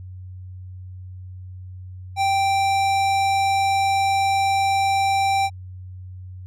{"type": "tone with hard clipping", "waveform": "sine", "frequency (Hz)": 784, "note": "G5", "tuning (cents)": 0, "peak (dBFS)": -19, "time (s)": [2.16, 5.5], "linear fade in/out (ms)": 50, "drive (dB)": 16, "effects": ["added 92 Hz sine -34 dBFS peak until 6.46 s"]}